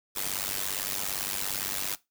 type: noise with amplitude modulation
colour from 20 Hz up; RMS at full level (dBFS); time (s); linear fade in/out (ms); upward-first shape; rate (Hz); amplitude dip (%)
white; -28; 0.15-1.96; 20; sine; 97.5; 95
effects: noise-tail reverb RT60 0.2 s tail -19 dB re dry